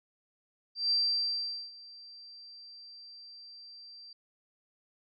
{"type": "tone with ADSR envelope", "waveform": "sine", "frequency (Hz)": 4700, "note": "D8", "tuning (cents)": 1, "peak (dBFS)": -24, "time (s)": [0.75, 4.13], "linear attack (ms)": 160, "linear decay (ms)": 800, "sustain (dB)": -23, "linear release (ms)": 3, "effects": []}